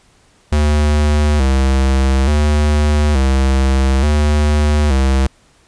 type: tone with vibrato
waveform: square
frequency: 70.5 Hz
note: C#2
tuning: 30 cents sharp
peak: -11 dBFS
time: 0.52-5.27 s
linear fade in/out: 5 ms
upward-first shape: square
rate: 0.57 Hz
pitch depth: 98 cents each way
effects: pink hiss -52 dBFS RMS until 5.67 s + resampled to 22050 Hz